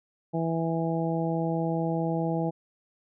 harmonic tone, 164.6 Hz, E3, 2 cents flat, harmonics 1 / 2 / 3 / 4 / 5, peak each -28 / -31 / -33 / -34 / -35 dBFS, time 0.33-2.51 s, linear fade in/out 20 ms, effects none

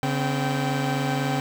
sawtooth tone cluster, 140.9 / 257.8 / 778 Hz, C#3 / C4 / G5, +29 / -26 / -13 cents, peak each -21 / -24 / -26 dBFS, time 0.03-1.4 s, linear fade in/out 0 ms, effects low-pass 5000 Hz 12 dB/octave + 7-bit

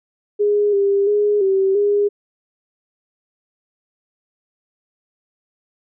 sine tone with pitch steps, 413.2 / 398.5 / 414.6 / 385.7 / 409.1 Hz, G#4 / G4 / G#4 / G4 / G#4, -9 / +28 / -3 / -28 / -26 cents, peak -13 dBFS, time 0.39-2.09 s, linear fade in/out 20 ms, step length 340 ms, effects none

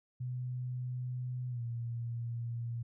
sine tone with pitch glide, 125.3 to 117.59 Hz, B2 to A#2, +25 to +16 cents, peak -35 dBFS, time 0.2-2.83 s, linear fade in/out 10 ms, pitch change -109 cents, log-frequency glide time 1.49-1.62 s, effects none

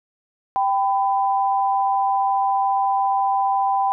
sine tone pair together, 784 / 1001.6 Hz, G5 / B5, 0 / +24 cents, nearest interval major third, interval 424 cents, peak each -18 / -22 dBFS, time 0.56-3.92 s, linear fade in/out 0 ms, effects none

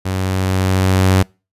sawtooth tone with level ramp, 94.1 Hz, F#2, 30 cents sharp, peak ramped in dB -14 to -5 dBFS, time 0.05-1.23 s, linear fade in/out 10 ms, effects noise-tail reverb RT60 0.3 s tail -26 dB re dry + resampled to 32000 Hz

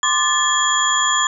sine tone cluster, 1042 / 1181 / 1741 / 3309 / 7060 Hz, C6 / D6 / A6 / G#7 / A8, -7 / +9 / -19 / -7 / +5 cents, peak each -21 dBFS, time 0.03-1.27 s, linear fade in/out 2 ms, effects none

